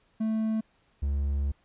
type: tone pair in turn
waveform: triangle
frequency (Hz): 220 / 70.38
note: A3 / C#2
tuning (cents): 0 / +27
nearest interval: octave + minor sixth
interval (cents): 1973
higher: first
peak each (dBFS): -23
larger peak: neither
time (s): 0.2-0.61 / 1.02-1.52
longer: second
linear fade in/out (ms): 10
effects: pink hiss -67 dBFS RMS until 1.64 s + resampled to 8000 Hz